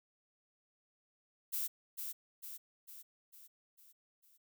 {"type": "noise with echo", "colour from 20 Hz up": "violet", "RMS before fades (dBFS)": -37, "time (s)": [1.52, 1.68], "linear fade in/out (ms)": 20, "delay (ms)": 450, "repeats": 6, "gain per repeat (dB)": -5, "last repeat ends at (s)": 4.38, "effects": []}